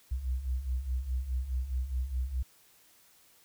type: beating tone pair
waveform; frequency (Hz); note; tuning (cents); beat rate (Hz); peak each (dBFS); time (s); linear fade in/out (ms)
sine; 60.4 / 65.2; B1 / C2; -38 / -5; 4.8; -36 / -31; 0.11-2.43; 10
effects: white hiss -62 dBFS RMS until 3.44 s